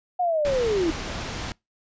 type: linear sweep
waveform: sine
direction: down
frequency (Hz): 735 to 311.1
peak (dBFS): -20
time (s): 0.19-0.91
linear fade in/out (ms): 10
type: low-pass noise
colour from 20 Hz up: pink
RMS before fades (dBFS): -32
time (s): 0.45-1.52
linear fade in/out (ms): 0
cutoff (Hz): 6400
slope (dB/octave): 12
effects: noise-tail reverb RT60 0.2 s tail -25 dB re dry + resampled to 16000 Hz